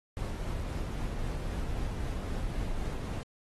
brown noise with tremolo, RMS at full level -33 dBFS, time 0.17-3.23 s, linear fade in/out 0 ms, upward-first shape triangle, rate 3.8 Hz, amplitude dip 25%, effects AAC 32 kbps

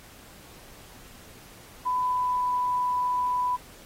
sine tone with pitch glide, 1001 to 992.9 Hz, B5 to B5, +23 to +9 cents, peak -23 dBFS, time 1.85-3.57 s, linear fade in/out 20 ms, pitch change -14 cents, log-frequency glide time 2.02-2.52 s, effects pink hiss -50 dBFS RMS until 3.85 s + AAC 48 kbps

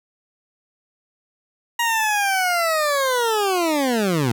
20% pulse linear sweep, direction down, 950 to 110 Hz, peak -13 dBFS, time 1.79-4.32 s, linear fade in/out 5 ms, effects none

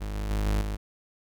40% pulse tone with level steps, 51.5 Hz, G#1, 14 cents flat, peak -30 / -28 / -24 / -22 / -28 dBFS, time 0-0.77 s, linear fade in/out 20 ms, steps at 0.15 / 0.3 / 0.46 / 0.61 s, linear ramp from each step 2 ms, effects none

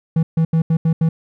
triangle tone bursts at uneven times, 162.3 Hz, E3, 27 cents flat, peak -10 dBFS, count 6, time 0.16-0.23 / 0.37-0.45 / 0.53-0.62 / 0.7-0.77 / 0.85-0.93 / 1.01-1.09 s, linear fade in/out 5 ms, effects none

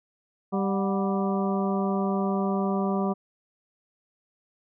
harmonic tone with a mistuned harmonic, 196 Hz, G3, in tune, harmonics 1 / 2 / 3 / 4 / 5 / 6, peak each -25 / -30 / -34 / -33 / -36 / -36 dBFS, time 0.52-3.14 s, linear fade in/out 20 ms, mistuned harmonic 4, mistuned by -97 cents, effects none

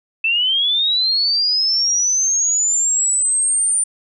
sine linear sweep, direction up, 2626 to 9200 Hz, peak -14 dBFS, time 0.24-3.84 s, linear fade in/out 5 ms, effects none

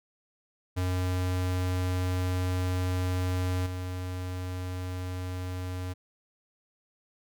square tone with level steps, 91.3 Hz, F#2, 23 cents flat, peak -27 / -33 dBFS, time 0.76-5.94 s, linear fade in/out 20 ms, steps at 3.66 s, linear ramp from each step 5 ms, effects none

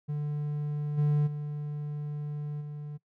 triangle tone with level steps, 147.9 Hz, D3, 13 cents sharp, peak -27 / -20 / -30 / -34 dBFS, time 0.08-2.98 s, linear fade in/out 20 ms, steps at 0.97 / 1.26 / 2.6 s, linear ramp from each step 20 ms, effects noise-tail reverb RT60 0.1 s tail -22 dB re dry

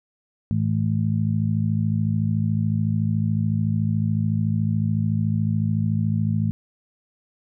harmonic tone, 53.8 Hz, A1, 38 cents flat, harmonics 2 / 3 / 4, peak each -22 / -24 / -25 dBFS, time 0.51-6.51 s, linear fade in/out 0 ms, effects none

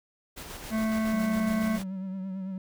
pink noise with tremolo, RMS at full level -40 dBFS, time 0.36-1.84 s, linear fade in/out 20 ms, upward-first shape square, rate 7.2 Hz, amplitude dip 30%
harmonic tone, 220 Hz, A3, in tune, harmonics 1 / 3 / 5 / 7 / 9 / 10, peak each -25 / -35 / -39 / -42 / -44 / -45 dBFS, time 0.7-1.8 s, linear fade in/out 50 ms
triangle tone with vibrato, 190 Hz, F#3, 46 cents sharp, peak -30 dBFS, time 1.13-2.58 s, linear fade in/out 2 ms, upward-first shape triangle, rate 9 Hz, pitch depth 48 cents each way
effects none

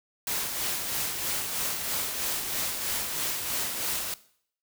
white noise with tremolo, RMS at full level -29 dBFS, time 0.27-4.14 s, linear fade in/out 2 ms, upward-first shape sine, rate 3.1 Hz, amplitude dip 40%, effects noise-tail reverb RT60 0.6 s tail -18 dB re dry

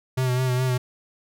square tone with vibrato, 127.4 Hz, C3, 46 cents flat, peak -21 dBFS, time 0.17-0.78 s, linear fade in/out 10 ms, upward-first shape sine, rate 4.8 Hz, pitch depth 36 cents each way, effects none

